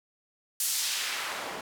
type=noise with band-pass filter sweep; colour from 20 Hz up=white; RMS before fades=-32 dBFS; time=0.6-1.61 s; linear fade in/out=2 ms; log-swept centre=9800 to 480 Hz; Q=0.79; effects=none